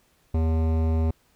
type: tone with hard clipping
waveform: sine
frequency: 80.5 Hz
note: E2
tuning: 41 cents flat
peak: -22 dBFS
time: 0.34-1.11 s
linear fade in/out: 5 ms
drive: 16 dB
effects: pink hiss -64 dBFS RMS until 1.35 s